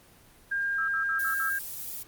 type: tone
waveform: sine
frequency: 1607 Hz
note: G6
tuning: 43 cents sharp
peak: -26 dBFS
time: 0.51-1.59 s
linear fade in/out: 10 ms
type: tone bursts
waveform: sine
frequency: 1318.5 Hz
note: E6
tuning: in tune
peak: -31 dBFS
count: 5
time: 0.78-1.496 s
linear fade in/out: 5 ms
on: 100 ms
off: 54 ms
type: noise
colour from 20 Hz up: violet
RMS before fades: -37 dBFS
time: 1.19-2.03 s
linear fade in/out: 5 ms
effects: pink hiss -56 dBFS RMS until 2.07 s + Opus 24 kbps